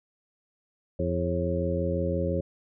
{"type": "harmonic tone with a mistuned harmonic", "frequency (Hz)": 85.8, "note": "F2", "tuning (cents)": -30, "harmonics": [1, 2, 3, 4, 5, 6], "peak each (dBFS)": [-30, -31, -36, -34, -34, -30], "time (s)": [0.99, 2.41], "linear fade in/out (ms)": 5, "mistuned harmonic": 6, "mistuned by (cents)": 93, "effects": []}